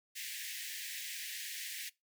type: high-pass noise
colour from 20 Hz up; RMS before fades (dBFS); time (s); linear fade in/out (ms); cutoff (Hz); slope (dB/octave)
pink; -43; 0.15-1.9; 20; 1700; 96
effects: noise-tail reverb RT60 0.2 s tail -21 dB re dry